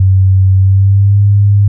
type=tone with pitch glide; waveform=sine; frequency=95.1 to 101.34 Hz; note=F#2 to G#2; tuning=+48 to -42 cents; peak=-4 dBFS; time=0-1.68 s; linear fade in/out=5 ms; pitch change=+110 cents; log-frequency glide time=0.57-1.2 s; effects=none